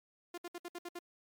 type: tone bursts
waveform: sawtooth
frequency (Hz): 349.2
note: F4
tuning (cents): 0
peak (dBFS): -37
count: 7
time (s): 0.34-0.99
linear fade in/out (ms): 5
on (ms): 38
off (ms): 64
effects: MP3 96 kbps